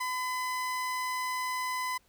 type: tone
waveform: 30% pulse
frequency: 1010 Hz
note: B5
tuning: 39 cents sharp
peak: -28 dBFS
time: 0-1.98 s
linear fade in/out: 10 ms
effects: pink hiss -67 dBFS RMS until 2.08 s

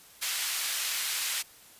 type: high-pass noise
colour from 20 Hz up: pink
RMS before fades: -31 dBFS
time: 0.21-1.43 s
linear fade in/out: 20 ms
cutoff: 2200 Hz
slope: 12 dB/octave
effects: white hiss -54 dBFS RMS until 1.79 s + resampled to 32000 Hz

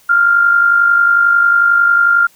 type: tone with amplitude modulation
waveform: sine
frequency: 1396.9 Hz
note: F6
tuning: in tune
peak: -5 dBFS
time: 0.09-2.27 s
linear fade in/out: 10 ms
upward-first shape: sine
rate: 51.1 Hz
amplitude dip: 50%
effects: white hiss -49 dBFS RMS until 2.35 s

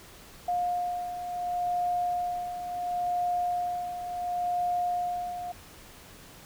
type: beating tone pair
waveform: sine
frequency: 710 / 710.71 Hz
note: F5 / F5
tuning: +28 / +30 cents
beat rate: 0.71 Hz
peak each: -35 / -28 dBFS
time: 0.48-5.52 s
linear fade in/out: 5 ms
effects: pink hiss -50 dBFS RMS until 6.45 s

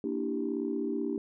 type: chord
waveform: sine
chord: E half-diminished seventh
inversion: second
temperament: equal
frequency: 233.1 / 293.7 / 329.6 / 392 Hz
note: Bb3 / D4 / E4 / G4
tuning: 0 / 0 / 0 / 0 cents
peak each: -35 / -33 / -37 / -34 dBFS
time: 0.04-1.18 s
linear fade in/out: 2 ms
effects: tanh soft clip ceiling -20 dBFS

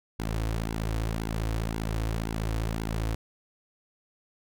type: tone with flanger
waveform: sawtooth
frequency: 55 Hz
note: A1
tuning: in tune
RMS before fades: -30 dBFS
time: 0.19-3.15 s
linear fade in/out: 5 ms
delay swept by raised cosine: 1.6 to 5.1 ms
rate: 1.9 Hz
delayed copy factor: -0.65
effects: none

